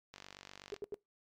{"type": "click train", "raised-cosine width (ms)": 0.2, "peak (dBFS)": -31, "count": 31, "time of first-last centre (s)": [0.14, 0.764], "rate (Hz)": 48.1}
{"type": "tone bursts", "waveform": "sine", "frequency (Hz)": 411.1, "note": "G#4", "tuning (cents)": -18, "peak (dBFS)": -37, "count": 3, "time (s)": [0.72, 0.943], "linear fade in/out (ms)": 0, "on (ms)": 21, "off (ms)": 80}
{"effects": ["noise-tail reverb RT60 0.2 s tail -23 dB re dry", "MP3 96 kbps"]}